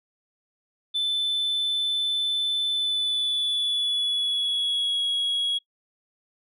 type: tone with pitch glide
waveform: sine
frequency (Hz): 3520 to 3322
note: A7 to G#7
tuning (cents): 0 to 0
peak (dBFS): -20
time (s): 0.94-5.59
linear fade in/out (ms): 20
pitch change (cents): -100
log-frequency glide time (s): 2.71-5.03
effects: noise-tail reverb RT60 0.1 s tail -24 dB re dry + tanh soft clip ceiling -21 dBFS